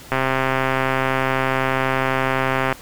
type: click train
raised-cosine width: 0.5 ms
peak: -4 dBFS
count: 345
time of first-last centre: 0.12-2.726 s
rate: 132 Hz
effects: pink hiss -41 dBFS RMS until 2.81 s